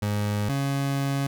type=tone pair in turn; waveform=30% pulse; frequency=103.83 / 138.6 Hz; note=G#2 / C#3; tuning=0 / 0 cents; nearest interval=perfect fourth; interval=500 cents; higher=second; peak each=-21 dBFS; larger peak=neither; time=0.02-0.49 / 0.49-1.27 s; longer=second; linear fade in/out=5 ms; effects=none